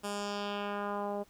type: tone with low-pass filter sweep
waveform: 10% pulse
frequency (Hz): 203.8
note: G#3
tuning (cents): -32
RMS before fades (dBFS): -36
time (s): 0.03-1.24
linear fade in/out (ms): 20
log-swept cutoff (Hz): 11000 to 580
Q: 1.6
effects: pink hiss -64 dBFS RMS until 1.29 s